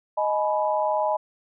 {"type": "chord", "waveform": "sine", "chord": "G# minor", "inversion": "second", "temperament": "equal with one note detuned", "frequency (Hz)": [622.3, 846.6, 987.8], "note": ["D#5", "G#5", "B5"], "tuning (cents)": [0, 33, 0], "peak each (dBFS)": [-24, -25, -27], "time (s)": [0.17, 1.17], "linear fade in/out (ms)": 10, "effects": []}